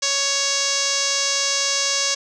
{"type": "tone with low-pass filter", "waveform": "5% pulse", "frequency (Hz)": 556, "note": "C#5", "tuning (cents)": 5, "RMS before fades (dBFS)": -21, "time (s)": [0.02, 2.15], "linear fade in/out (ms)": 10, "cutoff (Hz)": 6200, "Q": 3.6, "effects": []}